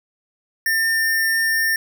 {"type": "tone with sample-and-hold", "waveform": "sine", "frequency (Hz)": 1799, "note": "A6", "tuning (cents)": 38, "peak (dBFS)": -16, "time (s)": [0.66, 1.76], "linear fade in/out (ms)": 2, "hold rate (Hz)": 7350, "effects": []}